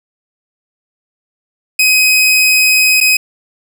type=tone with dropouts; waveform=sawtooth; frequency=2522 Hz; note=D#7; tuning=23 cents sharp; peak=-4 dBFS; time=1.79-3.17 s; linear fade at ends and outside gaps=5 ms; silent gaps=3.004-3.01 s; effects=none